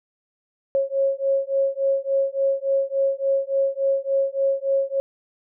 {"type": "beating tone pair", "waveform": "sine", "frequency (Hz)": [544, 547.5], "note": ["C#5", "C#5"], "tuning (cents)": [-33, -22], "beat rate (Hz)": 3.5, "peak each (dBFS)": [-22, -22], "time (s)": [0.75, 5], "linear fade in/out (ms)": 0, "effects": []}